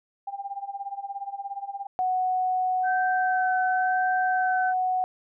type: tone with tremolo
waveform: sine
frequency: 796 Hz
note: G5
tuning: 26 cents sharp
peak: -28 dBFS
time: 0.27-1.87 s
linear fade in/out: 5 ms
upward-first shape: sine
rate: 17 Hz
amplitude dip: 85%
type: tone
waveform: sine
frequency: 740 Hz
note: F#5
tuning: in tune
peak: -22 dBFS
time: 1.99-5.04 s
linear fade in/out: 0 ms
type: tone with vibrato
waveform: sine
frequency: 1541 Hz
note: G6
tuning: 30 cents flat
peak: -27 dBFS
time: 2.83-4.74 s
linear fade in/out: 50 ms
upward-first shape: sine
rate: 0.96 Hz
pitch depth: 21 cents each way
effects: none